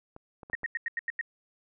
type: clicks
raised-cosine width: 1 ms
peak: -31 dBFS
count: 5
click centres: 0.164 / 0.432 / 0.499 / 0.534 / 0.633 s
type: tone bursts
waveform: sine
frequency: 1864.7 Hz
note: A#6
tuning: in tune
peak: -28 dBFS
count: 7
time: 0.53-1.212 s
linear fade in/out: 2 ms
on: 22 ms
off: 88 ms
effects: none